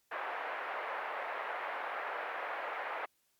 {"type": "band-pass noise", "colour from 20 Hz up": "pink", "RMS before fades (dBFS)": -39, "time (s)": [0.11, 3.06], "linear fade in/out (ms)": 10, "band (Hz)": [570, 2100], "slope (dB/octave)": 24, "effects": ["white hiss -75 dBFS RMS until 3.39 s", "MP3 96 kbps"]}